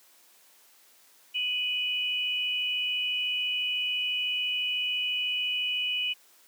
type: tone pair together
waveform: sine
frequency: 2500 / 2954 Hz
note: D#7 / F#7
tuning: +8 / -3 cents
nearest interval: minor third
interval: 289 cents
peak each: -31 / -28 dBFS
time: 1.34-6.14 s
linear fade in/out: 20 ms
effects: white hiss -59 dBFS RMS until 6.47 s + high-pass 300 Hz 12 dB/octave